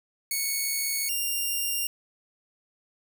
5% pulse tone pair in turn, 2217 / 2793 Hz, C#7 / F7, 0 / -1 cents, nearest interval major third, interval 399 cents, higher second, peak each -16 / -17 dBFS, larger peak first, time 0.31-1.09 / 1.09-1.87 s, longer neither, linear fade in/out 2 ms, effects none

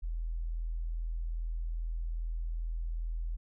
sine tone, 41.23 Hz, E1, 1 cent sharp, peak -32 dBFS, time 0.02-3.37 s, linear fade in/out 20 ms, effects none

